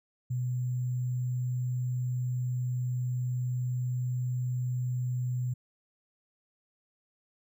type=tone with sample-and-hold; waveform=sine; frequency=125.2 Hz; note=B2; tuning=24 cents sharp; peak=-28 dBFS; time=0.3-5.54 s; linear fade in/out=10 ms; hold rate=7350 Hz; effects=none